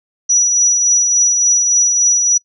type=tone with tremolo; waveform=sine; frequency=5860 Hz; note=F#8; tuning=18 cents flat; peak=-8 dBFS; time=0.29-2.38 s; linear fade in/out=10 ms; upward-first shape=triangle; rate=3.5 Hz; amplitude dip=40%; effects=noise-tail reverb RT60 0.1 s tail -23 dB re dry